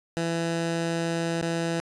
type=tone with dropouts; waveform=15% pulse; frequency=166.9 Hz; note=E3; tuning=22 cents sharp; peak=-19 dBFS; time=0.17-1.8 s; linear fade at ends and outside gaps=0 ms; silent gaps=1.415-1.425 s; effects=resampled to 22050 Hz